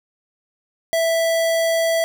square tone, 659.3 Hz, E5, in tune, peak -17 dBFS, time 0.93-2.04 s, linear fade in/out 0 ms, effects none

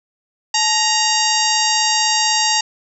harmonic tone with a mistuned harmonic, 936 Hz, A#5, 7 cents sharp, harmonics 1 / 2 / 3 / 4 / 5 / 6 / 7 / 8, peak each -20 / -24 / -22 / -25 / -20 / -23 / -23 / -24 dBFS, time 0.54-2.61 s, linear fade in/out 5 ms, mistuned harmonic 1, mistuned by -130 cents, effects none

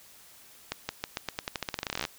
accelerating click train, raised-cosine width 0.2 ms, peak -13 dBFS, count 23, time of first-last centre 0.72-2.052 s, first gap 170 ms, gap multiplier 0.88, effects white hiss -54 dBFS RMS until 2.18 s

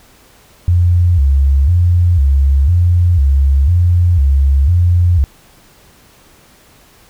sine tone with vibrato, 77.78 Hz, D#2, in tune, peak -7 dBFS, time 0.68-5.24 s, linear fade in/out 0 ms, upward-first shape square, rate 1 Hz, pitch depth 210 cents each way, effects pink hiss -46 dBFS RMS until 7.09 s

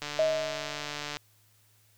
click train, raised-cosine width 0.2 ms, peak -18 dBFS, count 170, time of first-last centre 0.02-1.17 s, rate 147 Hz
sine tone with exponential decay, 633 Hz, D#5, 30 cents sharp, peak -20 dBFS, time 0.19-1.11 s, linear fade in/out 2 ms, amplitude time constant 200 ms
effects added 106 Hz sine -65 dBFS peak until 1.97 s + white hiss -65 dBFS RMS until 1.97 s

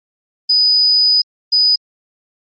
sine tone bursts at uneven times, 4978 Hz, D#8, in tune, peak -9 dBFS, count 2, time 0.49-1.22 / 1.52-1.76 s, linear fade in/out 10 ms, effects Opus 32 kbps

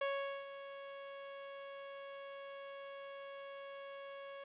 sawtooth tone with ADSR envelope, 554.4 Hz, C#5, in tune, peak -30 dBFS, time 0.01-4.44 s, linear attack 5 ms, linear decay 430 ms, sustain -13 dB, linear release 5 ms, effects resampled to 8000 Hz + 11-bit

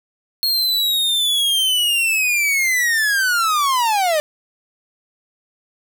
45% pulse linear sweep, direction down, 4285 to 588 Hz, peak -15 dBFS, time 0.43-4.2 s, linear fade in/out 0 ms, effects none

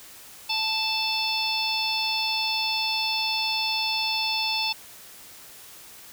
harmonic tone, 880 Hz, A5, in tune, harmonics 1 / 3 / 4 / 5 / 6, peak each -31 / -29 / -30 / -30 / -30 dBFS, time 0.49-4.73 s, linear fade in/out 10 ms, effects white hiss -46 dBFS RMS until 6.12 s

